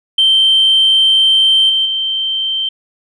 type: tone with level steps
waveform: sine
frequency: 3124 Hz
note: G7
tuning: 7 cents flat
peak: -6 / -10 / -14 dBFS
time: 0.18-2.69 s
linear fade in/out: 5 ms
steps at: 1.69 / 1.85 s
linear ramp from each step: 10 ms
effects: tanh soft clip ceiling -3 dBFS